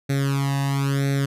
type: tone with flanger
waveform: sawtooth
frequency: 138.59 Hz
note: C#3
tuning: in tune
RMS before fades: -22 dBFS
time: 0.09-1.26 s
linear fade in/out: 10 ms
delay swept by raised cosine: 0.5 to 1.09 ms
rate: 1 Hz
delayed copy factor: +0.95
effects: resampled to 32000 Hz